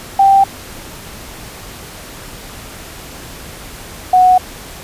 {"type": "tone pair in turn", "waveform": "sine", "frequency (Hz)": [784, 736.2], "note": ["G5", "F#5"], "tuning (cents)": [0, -9], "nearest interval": "minor second", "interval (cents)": 109, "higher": "first", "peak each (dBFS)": -5, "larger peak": "neither", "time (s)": [[0.19, 0.44], [4.13, 4.38]], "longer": "neither", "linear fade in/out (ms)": 5, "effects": ["pink hiss -32 dBFS RMS until 4.83 s", "resampled to 32000 Hz"]}